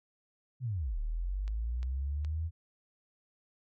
sine linear two-way sweep, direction down then up, 134.3 to 36 to 83.6 Hz, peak -31 dBFS, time 0.6-2.51 s, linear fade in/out 50 ms, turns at 0.98 s
clicks, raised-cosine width 0.2 ms, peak -33 dBFS, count 3, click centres 1.479 / 1.83 / 2.248 s
effects none

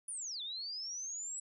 sine linear two-way sweep, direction down then up, 9956 to 3444 to 7880 Hz, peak -39 dBFS, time 0.08-1.4 s, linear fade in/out 5 ms, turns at 0.42 s, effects none

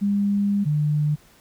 sine tone pair in turn, 201.9 / 149.54 Hz, G#3 / D3, -49 / +32 cents, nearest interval perfect fourth, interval 519 cents, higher first, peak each -18 dBFS, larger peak neither, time 0.01-0.65 / 0.65-1.16 s, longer first, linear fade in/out 20 ms, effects pink hiss -54 dBFS RMS until 1.4 s

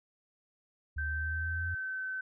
sine linear sweep, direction up, 73.42 to 87.5 Hz, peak -34 dBFS, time 0.96-1.75 s, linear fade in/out 10 ms
sine tone with pitch glide, 1555 to 1528.3 Hz, G6 to G6, -14 to -44 cents, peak -34 dBFS, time 0.98-2.21 s, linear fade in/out 5 ms, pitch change -30 cents, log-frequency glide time 1.13-2.09 s
effects none

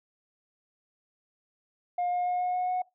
sine tone with pitch steps, 711 / 715.1 / 719.3 / 723.4 / 727.6 / 731.8 Hz, F5 / F5 / F#5 / F#5 / F#5 / F#5, +31 / +41 / -49 / -39 / -29 / -19 cents, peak -24 dBFS, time 1.98-2.82 s, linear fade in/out 5 ms, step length 140 ms, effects noise-tail reverb RT60 0.2 s tail -23 dB re dry + tanh soft clip ceiling -24 dBFS

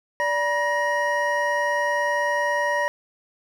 triangle tone cluster, 583 / 965 / 1875 Hz, D5 / B5 / A#6, -13 / -40 / +10 cents, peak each -23 dBFS, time 0.2-2.88 s, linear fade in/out 0 ms, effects none

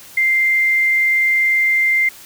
sine tone, 2093 Hz, C7, in tune, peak -12 dBFS, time 0.17-2.09 s, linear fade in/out 5 ms, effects white hiss -40 dBFS RMS until 2.25 s

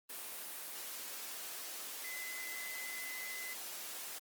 sine tone in noise, 2028 Hz, B6, 45 cents sharp, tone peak -44 dBFS, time 2.04-3.54 s, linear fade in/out 10 ms, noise white, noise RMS -45 dBFS, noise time 0.09-4.19 s, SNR -2 dB, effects high-pass 300 Hz 12 dB/octave + Opus 24 kbps

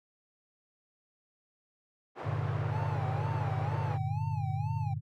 pink band-pass noise, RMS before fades -41 dBFS, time 2.15-3.99 s, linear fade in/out 50 ms, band 410 to 1200 Hz, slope 12 dB/octave
sine chord, G minor, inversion none, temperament equal, 98 / 116.54 / 146.83 Hz, G2 / Bb2 / D3, 0 / 0 / 0 cents, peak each -35 / -34 / -34 dBFS, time 2.23-5.01 s, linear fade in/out 50 ms
triangle tone with vibrato, 830.6 Hz, G#5, in tune, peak -38 dBFS, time 2.72-4.94 s, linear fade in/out 10 ms, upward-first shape sine, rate 2.1 Hz, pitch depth 150 cents each way
effects none

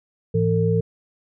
sine tone cluster, 108.2 / 167.3 / 450.4 Hz, A2 / E3 / A4, -29 / +26 / +40 cents, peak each -21 dBFS, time 0.34-0.81 s, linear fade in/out 10 ms, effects none

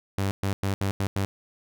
sawtooth tone bursts at uneven times, 98 Hz, G2, in tune, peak -20 dBFS, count 6, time 0.18-0.31 / 0.43-0.53 / 0.63-0.74 / 0.81-0.91 / 1-1.07 / 1.16-1.25 s, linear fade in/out 0 ms, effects none

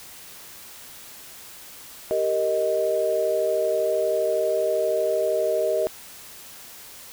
sine chord, Eb major, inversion first, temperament equal with one note detuned, 392 / 464.6 / 622.3 Hz, G4 / Bb4 / Eb5, 0 / -6 / 0 cents, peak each -27 / -26 / -22 dBFS, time 2.11-5.87 s, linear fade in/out 0 ms, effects white hiss -43 dBFS RMS until 7.12 s

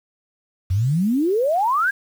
sine exponential sweep, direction up, 86.5 to 1661.2 Hz, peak -16 dBFS, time 0.7-1.91 s, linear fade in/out 10 ms, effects 7-bit

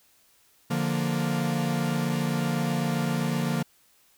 45% pulse chord, Bb major, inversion first, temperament equal, 146.83 / 174.61 / 233.1 Hz, D3 / F3 / Bb3, 0 / 0 / 0 cents, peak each -29 dBFS, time 0.7-3.63 s, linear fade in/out 10 ms, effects white hiss -62 dBFS RMS until 4.17 s

